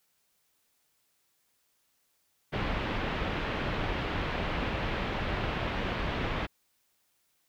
pink low-pass noise, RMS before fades -32 dBFS, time 2.52-6.47 s, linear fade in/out 20 ms, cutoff 3200 Hz, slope 24 dB/octave, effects white hiss -73 dBFS RMS until 7.48 s

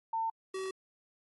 sine / square tone pair in turn, 901 / 380.4 Hz, A5 / F#4, +41 / +48 cents, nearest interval octave + minor third, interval 1493 cents, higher first, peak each -30 / -36 dBFS, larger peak first, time 0.13-0.3 / 0.54-0.71 s, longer neither, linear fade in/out 5 ms, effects AAC 32 kbps

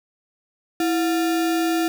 sine tone with sample-and-hold, 329.6 Hz, E4, in tune, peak -18 dBFS, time 0.8-1.88 s, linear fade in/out 2 ms, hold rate 1050 Hz, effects none

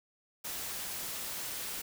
white noise, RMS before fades -39 dBFS, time 0.44-1.82 s, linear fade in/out 10 ms, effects none

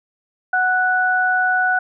sine tone pair together, 740 / 1480 Hz, F#5 / F#6, 0 / 0 cents, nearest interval octave, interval 1200 cents, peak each -19 / -16 dBFS, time 0.53-1.79 s, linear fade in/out 5 ms, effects none

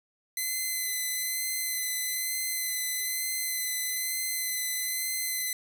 5% pulse tone with vibrato, 2034 Hz, C7, 50 cents flat, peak -19 dBFS, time 0.37-5.53 s, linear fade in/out 2 ms, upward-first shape sine, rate 1.1 Hz, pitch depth 16 cents each way, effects none

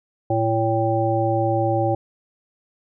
harmonic tone, 112.5 Hz, A2, 39 cents sharp, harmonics 1 / 3 / 5 / 7, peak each -23 / -23 / -23 / -23 dBFS, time 0.3-1.95 s, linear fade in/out 5 ms, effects none

